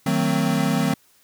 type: chord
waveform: square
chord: D# diminished seventh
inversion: none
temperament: equal with one note detuned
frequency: 155.56 / 185 / 225.1 / 261.6 Hz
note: D#3 / F#3 / A3 / C4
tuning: 0 / 0 / +40 / 0 cents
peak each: -25 dBFS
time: 0.06-0.94 s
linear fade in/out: 5 ms
effects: white hiss -58 dBFS RMS until 1.23 s